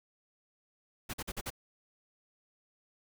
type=noise bursts; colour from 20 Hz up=pink; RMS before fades=-38 dBFS; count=5; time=1.09-1.504 s; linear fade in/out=10 ms; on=46 ms; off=46 ms; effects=none